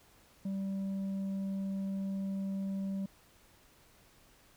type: tone with tanh clipping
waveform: sine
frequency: 194.4 Hz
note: G3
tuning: 14 cents flat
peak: -34 dBFS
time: 0.45-3.06 s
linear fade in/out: 5 ms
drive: 4 dB
effects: pink hiss -63 dBFS RMS until 4.56 s